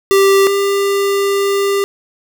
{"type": "tone pair in turn", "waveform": "square", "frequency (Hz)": [392, 397.7], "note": ["G4", "G4"], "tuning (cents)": [0, 25], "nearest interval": "unison", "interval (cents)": 25, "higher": "second", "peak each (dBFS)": [-8, -13], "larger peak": "first", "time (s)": [[0.11, 0.47], [0.47, 1.84]], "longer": "second", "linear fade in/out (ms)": 0, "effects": []}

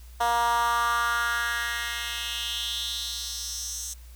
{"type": "tone with high-pass filter sweep", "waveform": "10% pulse", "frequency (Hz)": 235.8, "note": "A#3", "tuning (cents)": 20, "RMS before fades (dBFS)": -28, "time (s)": [0.2, 3.94], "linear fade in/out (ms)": 10, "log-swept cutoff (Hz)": [780, 6800], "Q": 3.3, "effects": ["added 60 Hz sine -43 dBFS peak until 4.15 s", "white hiss -56 dBFS RMS until 4.15 s"]}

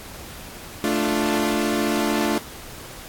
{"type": "chord", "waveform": "sawtooth", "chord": "D minor", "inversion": "second", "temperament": "equal", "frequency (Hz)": [220, 293.7, 349.2], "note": ["A3", "D4", "F4"], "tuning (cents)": [0, 0, 0], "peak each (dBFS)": [-20, -20, -21], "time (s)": [0.84, 2.38], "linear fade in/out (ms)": 0, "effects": ["pink hiss -39 dBFS RMS until 3.08 s", "AAC 64 kbps"]}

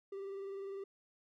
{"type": "tone with vibrato", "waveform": "triangle", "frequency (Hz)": 392.8, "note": "G4", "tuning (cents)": 4, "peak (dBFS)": -39, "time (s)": [0.12, 0.84], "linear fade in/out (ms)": 5, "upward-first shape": "square", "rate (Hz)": 20, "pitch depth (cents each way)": 23, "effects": []}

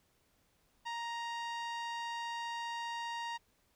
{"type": "tone with low-pass filter", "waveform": "sawtooth", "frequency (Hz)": 935, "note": "A#5", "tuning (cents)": 5, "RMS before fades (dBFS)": -40, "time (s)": [0.85, 3.38], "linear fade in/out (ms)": 20, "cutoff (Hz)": 4800, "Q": 0.78, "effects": ["pink hiss -73 dBFS RMS until 3.75 s"]}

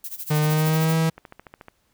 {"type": "noise with tremolo", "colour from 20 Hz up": "violet", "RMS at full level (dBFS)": -31, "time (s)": [0.04, 0.96], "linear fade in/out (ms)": 2, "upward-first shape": "sine", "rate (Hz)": 13, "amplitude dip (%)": 85}
{"type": "tone with pitch glide", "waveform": "45% pulse", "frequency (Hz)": [151.7, 161.65], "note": ["D#3", "E3"], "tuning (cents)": [-44, -34], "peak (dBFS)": -18, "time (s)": [0.3, 1.1], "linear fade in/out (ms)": 10, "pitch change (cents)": 110, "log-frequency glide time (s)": [0.41, 0.94]}
{"type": "click train", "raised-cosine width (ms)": 0.5, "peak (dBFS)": -25, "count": 8, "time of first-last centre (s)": [1.18, 1.684], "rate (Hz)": 13.9}
{"effects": ["pink hiss -67 dBFS RMS until 1.93 s"]}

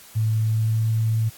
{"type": "tone with pitch glide", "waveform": "sine", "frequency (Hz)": [110, 111.66], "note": ["A2", "A2"], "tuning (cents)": [0, 26], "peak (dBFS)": -18, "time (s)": [0.15, 1.3], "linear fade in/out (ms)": 20, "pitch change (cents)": 26, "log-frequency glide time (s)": [0.4, 0.88], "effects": ["white hiss -46 dBFS RMS until 1.37 s", "AAC 64 kbps"]}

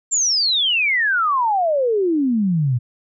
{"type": "exponential sweep", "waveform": "sine", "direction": "down", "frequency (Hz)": [7459, 116], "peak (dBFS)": -15, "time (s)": [0.11, 2.79], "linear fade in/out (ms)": 20, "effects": []}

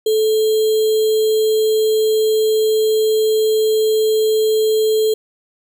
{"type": "tone with sample-and-hold", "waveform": "sine", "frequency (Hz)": 435.6, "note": "A4", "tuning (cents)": -17, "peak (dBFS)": -12, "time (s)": [0.06, 5.14], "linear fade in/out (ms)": 5, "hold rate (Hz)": 3675, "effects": []}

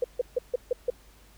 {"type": "tone bursts", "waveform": "sine", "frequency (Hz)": 495.5, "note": "B4", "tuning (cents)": 6, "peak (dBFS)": -21, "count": 6, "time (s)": [0.02, 0.902], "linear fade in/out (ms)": 5, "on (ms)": 22, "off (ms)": 150, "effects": ["added 50 Hz sine -55 dBFS peak until 1.37 s", "pink hiss -58 dBFS RMS until 1.37 s"]}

